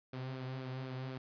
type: tone with flanger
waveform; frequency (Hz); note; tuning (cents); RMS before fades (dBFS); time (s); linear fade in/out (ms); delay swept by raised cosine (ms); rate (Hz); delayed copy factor
sawtooth; 130.1; C3; -9; -42; 0.13-1.18; 5; 1 to 4.7; 4; -0.5
effects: resampled to 11025 Hz